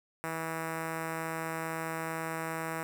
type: tone with notch filter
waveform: 5% pulse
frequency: 162.3 Hz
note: E3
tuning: 27 cents flat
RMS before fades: -36 dBFS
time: 0.24-2.83 s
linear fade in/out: 0 ms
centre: 4500 Hz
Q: 1.1
effects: none